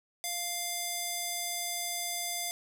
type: tone with band-pass filter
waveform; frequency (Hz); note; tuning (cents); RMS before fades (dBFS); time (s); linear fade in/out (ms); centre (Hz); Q
square; 698.5; F5; 0; -35; 0.24-2.51; 0; 9600; 0.7
effects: none